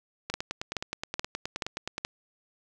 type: two click trains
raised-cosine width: 0.2 ms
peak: -12 / -15 dBFS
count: 5 / 17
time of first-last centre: 0.34-2.049 / 0.3-1.981 s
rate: 2.34 / 9.52 Hz
effects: none